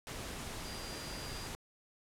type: tone in noise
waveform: sine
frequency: 4793 Hz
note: D8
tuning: 34 cents sharp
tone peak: -49 dBFS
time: 0.65-1.47 s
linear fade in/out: 0 ms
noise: pink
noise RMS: -43 dBFS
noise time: 0.07-1.55 s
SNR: -9 dB
effects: low-pass 11000 Hz 12 dB/octave